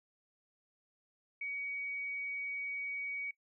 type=tone; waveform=sine; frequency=2255 Hz; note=C#7; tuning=29 cents sharp; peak=-37 dBFS; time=1.41-3.31 s; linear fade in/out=5 ms; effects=noise-tail reverb RT60 0.1 s tail -19 dB re dry